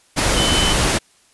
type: tone in noise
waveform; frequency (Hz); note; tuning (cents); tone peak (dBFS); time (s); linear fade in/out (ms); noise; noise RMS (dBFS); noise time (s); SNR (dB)
sine; 3034; F#7; +43; -19; 0.36-0.74; 20; pink; -17; 0.16-0.99; -5
effects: white hiss -55 dBFS RMS until 1.33 s + resampled to 24000 Hz